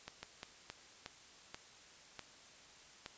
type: slowing click train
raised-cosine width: 0.2 ms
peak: -27 dBFS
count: 8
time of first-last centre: 0.08-3.061 s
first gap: 150 ms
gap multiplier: 1.34
effects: white hiss -59 dBFS RMS until 3.17 s + resampled to 16000 Hz